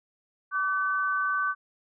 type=tone pair together; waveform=sine; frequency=1159 / 1518.2 Hz; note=D6 / F#6; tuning=-23 / +44 cents; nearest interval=perfect fourth; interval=467 cents; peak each=-27 dBFS; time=0.51-1.55 s; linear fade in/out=50 ms; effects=none